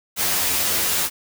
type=noise with comb filter; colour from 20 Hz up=white; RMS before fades=-21 dBFS; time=0.16-1.1 s; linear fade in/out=50 ms; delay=11 ms; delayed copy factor=+0.7; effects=none